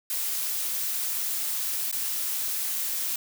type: noise with dropouts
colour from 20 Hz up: blue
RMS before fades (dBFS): -29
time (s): 0.1-3.16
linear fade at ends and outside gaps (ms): 2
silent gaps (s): 1.914-1.926
effects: none